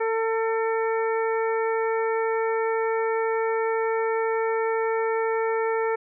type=harmonic tone; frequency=449 Hz; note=A4; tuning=35 cents sharp; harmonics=1 / 2 / 3 / 4 / 5; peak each=-23 / -29 / -33 / -35 / -37 dBFS; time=0-5.96 s; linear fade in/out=10 ms; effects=none